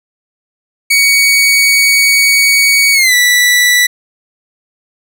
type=tone with pitch glide; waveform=sawtooth; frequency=2245 to 1965.7 Hz; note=C#7 to B6; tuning=+21 to -9 cents; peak=-3 dBFS; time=0.9-3.87 s; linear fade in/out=10 ms; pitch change=-230 cents; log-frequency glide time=2.93-3.14 s; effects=none